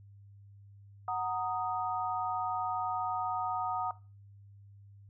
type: chord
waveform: sine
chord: D# minor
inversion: first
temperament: equal with one note detuned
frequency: 740 / 928 / 1244.5 Hz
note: F#5 / A#5 / D#6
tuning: 0 / -8 / 0 cents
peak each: -34 / -37 / -36 dBFS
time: 1.08-3.91 s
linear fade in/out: 2 ms
effects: noise-tail reverb RT60 0.3 s tail -18 dB re dry + added 100 Hz sine -52 dBFS peak until 5.09 s